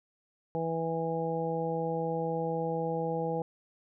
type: harmonic tone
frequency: 164 Hz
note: E3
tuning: 9 cents flat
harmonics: 1 / 2 / 3 / 4 / 5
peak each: -35 / -39 / -32 / -41 / -36 dBFS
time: 0.55-3.42 s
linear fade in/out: 0 ms
effects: none